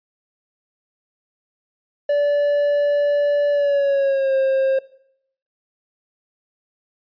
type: tone with pitch glide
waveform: triangle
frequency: 579 to 534 Hz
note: D5 to C5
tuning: -25 to +35 cents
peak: -13 dBFS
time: 2.09-4.79 s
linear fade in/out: 5 ms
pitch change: -140 cents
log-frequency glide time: 3.51-4.35 s
effects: noise-tail reverb RT60 0.7 s tail -19 dB re dry + resampled to 11025 Hz